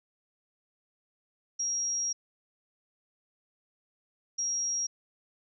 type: tone bursts at uneven times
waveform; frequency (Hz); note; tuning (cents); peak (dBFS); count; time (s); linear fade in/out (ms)
sine; 5640; F8; +16; -28; 2; 1.59-2.13 / 4.38-4.87; 10
effects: none